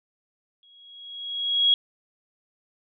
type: tone with exponential growth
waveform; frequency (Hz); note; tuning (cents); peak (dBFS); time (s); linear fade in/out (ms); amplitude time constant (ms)
sine; 3312; G#7; -5; -14; 0.63-1.74; 1; 240
effects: none